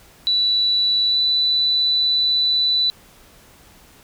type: tone with pitch glide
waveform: sine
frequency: 3951 to 3978 Hz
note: B7 to B7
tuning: 0 to +12 cents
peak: -15 dBFS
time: 0.27-2.9 s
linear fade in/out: 0 ms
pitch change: +12 cents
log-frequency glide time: 1.08-1.18 s
effects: pink hiss -49 dBFS RMS until 4.03 s